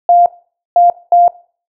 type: tone bursts at uneven times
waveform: sine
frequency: 698.5 Hz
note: F5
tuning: in tune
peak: -4 dBFS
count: 3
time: 0.09-0.26 / 0.76-0.9 / 1.12-1.28 s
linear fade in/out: 2 ms
effects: noise-tail reverb RT60 0.4 s tail -20 dB re dry